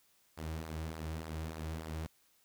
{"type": "tone with flanger", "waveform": "sawtooth", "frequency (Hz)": 79.6, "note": "D#2", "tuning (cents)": 40, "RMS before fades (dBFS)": -41, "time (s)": [0.37, 2.07], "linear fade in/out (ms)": 10, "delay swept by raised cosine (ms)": [0.31, 4.71], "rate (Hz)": 3.4, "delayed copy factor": -0.55, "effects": ["white hiss -70 dBFS RMS until 2.44 s"]}